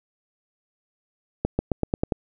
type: accelerating click train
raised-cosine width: 2 ms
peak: -8 dBFS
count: 7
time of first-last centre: 1.45-2.122 s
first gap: 140 ms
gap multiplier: 0.91
effects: none